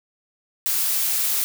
blue noise, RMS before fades -22 dBFS, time 0.66-1.44 s, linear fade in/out 0 ms, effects none

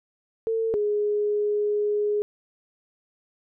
sine tone pair in turn, 450 / 416.3 Hz, A4 / G#4, +39 / +4 cents, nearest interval minor second, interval 135 cents, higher first, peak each -22 / -21 dBFS, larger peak second, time 0.47-0.74 / 0.74-2.22 s, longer second, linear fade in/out 0 ms, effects none

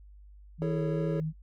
sine tone with vibrato, 159.4 Hz, D#3, 42 cents sharp, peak -29 dBFS, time 0.58-1.33 s, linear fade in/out 50 ms, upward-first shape sine, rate 2.6 Hz, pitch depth 23 cents each way
triangle chord, A major seventh, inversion second, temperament equal with one note detuned, 329.6 / 415.3 / 448.5 / 554.4 Hz, E4 / G#4 / A4 / C#5, 0 / 0 / +33 / 0 cents, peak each -34 dBFS, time 0.62-1.2 s, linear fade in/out 0 ms
effects noise-tail reverb RT60 0.1 s tail -23 dB re dry + added 50 Hz sine -49 dBFS peak until 1.42 s

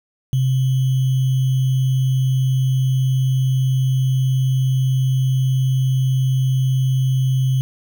sine tone with sample-and-hold, 130.81 Hz, C3, in tune, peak -14 dBFS, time 0.33-7.61 s, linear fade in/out 0 ms, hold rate 3150 Hz, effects none

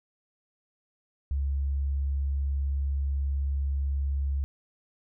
sine tone, 69.3 Hz, C#2, in tune, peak -25 dBFS, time 1.31-4.44 s, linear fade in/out 0 ms, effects none

